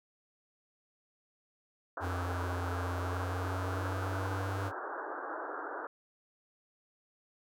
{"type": "band-pass noise", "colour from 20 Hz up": "white", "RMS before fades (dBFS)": -40, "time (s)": [1.97, 5.87], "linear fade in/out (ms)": 2, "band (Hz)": [290, 1600], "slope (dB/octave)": 96}
{"type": "tone with pitch glide", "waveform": "square", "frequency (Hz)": [88.8, 97.4], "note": ["F2", "G2"], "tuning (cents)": [29, -11], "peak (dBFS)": -35, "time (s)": [2, 4.72], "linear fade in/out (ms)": 50, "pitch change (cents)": 160, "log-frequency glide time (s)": [2.8, 4.61]}
{"effects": []}